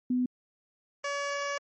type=tone pair in turn; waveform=sine / 15% pulse; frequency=250 / 567.8 Hz; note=B3 / C#5; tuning=+21 / +41 cents; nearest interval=octave + major second; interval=1420 cents; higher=second; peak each=-24 dBFS; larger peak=neither; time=0.1-0.26 / 1.04-1.58 s; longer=second; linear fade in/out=5 ms; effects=MP3 32 kbps